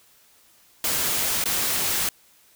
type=noise with dropouts; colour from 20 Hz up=white; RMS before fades=-24 dBFS; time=0.84-2.09 s; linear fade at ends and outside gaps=2 ms; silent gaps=1.44-1.456 s; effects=white hiss -57 dBFS RMS until 2.55 s